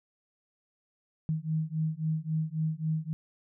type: beating tone pair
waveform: sine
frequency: 156 / 159.7 Hz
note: D#3 / D#3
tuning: +5 / +45 cents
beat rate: 3.7 Hz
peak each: -31 dBFS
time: 1.29-3.13 s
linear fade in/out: 0 ms
effects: none